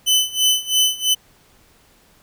sawtooth tone with tremolo, 3022 Hz, F#7, 36 cents sharp, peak -9 dBFS, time 0.06-1.15 s, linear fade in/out 20 ms, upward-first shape sine, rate 3 Hz, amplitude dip 90%, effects pink hiss -54 dBFS RMS until 2.22 s

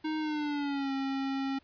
square tone with pitch glide, 311.1 to 270.8 Hz, D#4 to C#4, 0 to -40 cents, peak -31 dBFS, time 0.04-1.59 s, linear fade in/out 10 ms, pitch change -240 cents, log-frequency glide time 0.19-0.92 s, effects pink hiss -65 dBFS RMS until 1.63 s + resampled to 11025 Hz

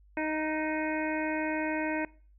harmonic tone with a mistuned harmonic, 311.1 Hz, D#4, in tune, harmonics 1 / 2 / 3 / 5 / 6 / 7 / 8, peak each -32 / -35 / -37 / -39 / -40 / -40 / -41 dBFS, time 0.17-2.05 s, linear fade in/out 2 ms, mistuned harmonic 5, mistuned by -22 cents, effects noise-tail reverb RT60 0.4 s tail -22 dB re dry + added 50 Hz sine -56 dBFS peak until 2.38 s

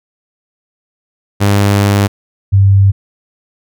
sawtooth / sine tone pair in turn, 100.9 / 98.2 Hz, G#2 / G2, -49 / +4 cents, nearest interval unison, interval 47 cents, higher first, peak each -4 dBFS, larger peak neither, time 1.4-2.08 / 2.52-2.92 s, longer first, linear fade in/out 20 ms, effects none

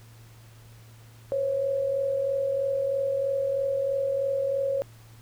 sine tone pair together, 506 / 549.1 Hz, B4 / C#5, +42 / -17 cents, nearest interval minor second, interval 141 cents, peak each -33 / -24 dBFS, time 1.32-4.82 s, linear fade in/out 0 ms, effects added 113 Hz sine -48 dBFS peak until 5.21 s + pink hiss -56 dBFS RMS until 5.21 s

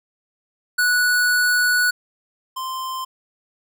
square tone pair in turn, 1473 / 1041.6 Hz, F#6 / C6, -8 / -8 cents, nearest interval tritone, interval 600 cents, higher first, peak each -16 / -26 dBFS, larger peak first, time 0.78-1.91 / 2.56-3.05 s, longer first, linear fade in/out 10 ms, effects none

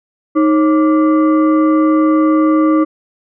sine tone with frequency modulation, 312.1 Hz, D#4, 5 cents sharp, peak -8 dBFS, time 0.35-2.85 s, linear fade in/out 20 ms, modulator 858 Hz, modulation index 0.61, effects none

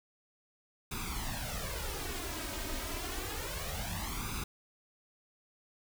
pink noise with flanger, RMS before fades -38 dBFS, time 0.91-4.44 s, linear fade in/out 5 ms, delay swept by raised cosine 0.8 to 3.2 ms, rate 0.29 Hz, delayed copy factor +0.75, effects none

